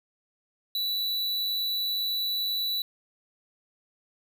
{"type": "tone", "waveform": "square", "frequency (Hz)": 3951, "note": "B7", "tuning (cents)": 0, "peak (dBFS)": -27, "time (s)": [0.75, 2.82], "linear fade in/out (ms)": 2, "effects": []}